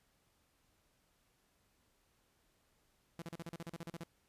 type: tone bursts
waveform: sawtooth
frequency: 167.8 Hz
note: E3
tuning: 31 cents sharp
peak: -39 dBFS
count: 13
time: 3.19-4.034 s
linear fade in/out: 0 ms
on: 28 ms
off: 40 ms
effects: pink hiss -75 dBFS RMS until 4.28 s + resampled to 32000 Hz